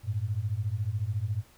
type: beating tone pair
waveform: sine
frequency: 97.2 / 111.2 Hz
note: G2 / A2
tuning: -14 / +19 cents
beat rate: 14 Hz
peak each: -31 / -30 dBFS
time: 0.03-1.44 s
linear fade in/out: 50 ms
effects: pink hiss -59 dBFS RMS until 1.57 s